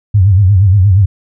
sine tone with vibrato, 97 Hz, G2, 18 cents flat, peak -4 dBFS, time 0.14-1.06 s, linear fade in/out 10 ms, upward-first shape sine, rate 8.5 Hz, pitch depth 140 cents each way, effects none

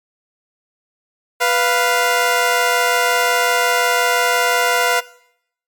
15% pulse tone pair together, 493.2 / 697 Hz, B4 / F5, -2 / -4 cents, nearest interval tritone, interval 598 cents, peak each -10 dBFS, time 1.4-5.01 s, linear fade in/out 20 ms, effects noise-tail reverb RT60 0.7 s tail -20 dB re dry + MP3 96 kbps

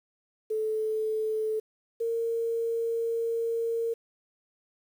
sine tone pair in turn, 435.2 / 460 Hz, A4 / A#4, -19 / -23 cents, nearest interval minor second, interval 96 cents, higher second, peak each -26 / -26 dBFS, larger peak neither, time 0.5-1.6 / 2-3.94 s, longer second, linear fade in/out 10 ms, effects 9-bit

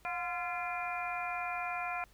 harmonic tone with a mistuned harmonic, 344 Hz, F4, 26 cents flat, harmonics 2 / 3 / 4 / 5 / 6 / 7, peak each -38 / -42 / -41 / -48 / -48 / -40 dBFS, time 0.05-2.04 s, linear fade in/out 0 ms, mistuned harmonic 2, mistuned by +67 cents, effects added 50 Hz sine -63 dBFS peak until 2.13 s + pink hiss -65 dBFS RMS until 2.13 s

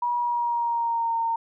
sine tone with pitch glide, 963 to 916.9 Hz, B5 to A#5, -44 to -29 cents, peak -22 dBFS, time 0.02-1.36 s, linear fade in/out 5 ms, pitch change -85 cents, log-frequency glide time 0.18-1.17 s, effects none

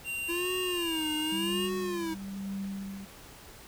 square tone with pitch glide, 2765 to 2820 Hz, F7 to F7, -18 to +16 cents, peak -33 dBFS, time 0.04-1.7 s, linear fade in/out 50 ms, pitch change +34 cents, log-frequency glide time 0.15-1.11 s
square tone with vibrato, 335.9 Hz, E4, 33 cents sharp, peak -32 dBFS, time 0.28-2.15 s, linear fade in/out 20 ms, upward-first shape sine, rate 0.86 Hz, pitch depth 160 cents each way
sine tone with tremolo, 196 Hz, G3, in tune, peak -32 dBFS, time 1.32-3.05 s, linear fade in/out 2 ms, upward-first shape triangle, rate 0.99 Hz, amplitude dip 65%
effects pink hiss -50 dBFS RMS until 3.67 s

